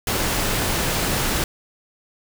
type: noise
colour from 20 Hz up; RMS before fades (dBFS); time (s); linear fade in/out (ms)
pink; -22; 0.07-1.44; 2
effects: none